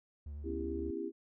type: tone with vibrato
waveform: triangle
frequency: 73.3 Hz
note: D2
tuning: 3 cents flat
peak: -39 dBFS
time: 0.26-0.91 s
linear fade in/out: 5 ms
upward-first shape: triangle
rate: 10 Hz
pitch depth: 56 cents each way
type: chord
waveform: sine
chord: C# half-diminished seventh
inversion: third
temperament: just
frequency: 249.5 / 277.2 / 332.6 / 399.1 Hz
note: B3 / C#4 / E4 / G4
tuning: +18 / 0 / +16 / +31 cents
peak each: -45 / -44 / -39 / -40 dBFS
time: 0.43-1.12 s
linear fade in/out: 50 ms
effects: none